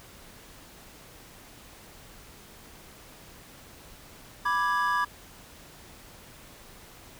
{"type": "chord", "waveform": "triangle", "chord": "G# diminished", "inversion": "first", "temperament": "equal", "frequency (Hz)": [987.8, 1174.7, 1661.2], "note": ["B5", "D6", "G#6"], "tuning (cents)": [0, 0, 0], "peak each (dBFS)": [-26, -26, -27], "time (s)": [4.45, 5.05], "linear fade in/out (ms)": 10, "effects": ["pink hiss -50 dBFS RMS until 7.19 s"]}